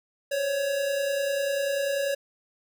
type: tone pair together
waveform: square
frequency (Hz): 529.9 / 560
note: C5 / C#5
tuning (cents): +22 / +18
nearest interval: minor second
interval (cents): 96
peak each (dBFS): -35 / -26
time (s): 0.31-2.15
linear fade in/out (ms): 10
effects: none